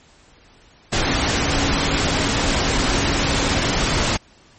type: tone in noise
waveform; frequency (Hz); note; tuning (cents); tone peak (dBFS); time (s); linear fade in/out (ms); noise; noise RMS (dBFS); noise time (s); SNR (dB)
sine; 279.3; C#4; +13; -28; 1.06-3.74; 10; pink; -19; 0.92-4.17; -12
effects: pink hiss -51 dBFS RMS until 4.58 s + MP3 32 kbps